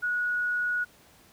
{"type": "tone", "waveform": "sine", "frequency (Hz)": 1459, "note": "F#6", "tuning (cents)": -25, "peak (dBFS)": -25, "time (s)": [0.02, 0.85], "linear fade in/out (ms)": 20, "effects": ["pink hiss -57 dBFS RMS until 1.32 s", "high-pass 60 Hz 12 dB/octave"]}